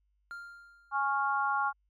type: tone with exponential decay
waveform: triangle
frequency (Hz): 1396.9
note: F6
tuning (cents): 0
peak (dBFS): -36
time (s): 0.31-1.28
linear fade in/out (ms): 0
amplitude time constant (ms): 210
type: chord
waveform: sine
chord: Db major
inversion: second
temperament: equal with one note detuned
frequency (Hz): 830.6 / 1101.7 / 1396.9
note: Ab5 / Db6 / F6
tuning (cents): 0 / -11 / 0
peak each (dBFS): -31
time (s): 0.91-1.73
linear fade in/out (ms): 50
effects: added 50 Hz sine -70 dBFS peak until 1.89 s + MP3 96 kbps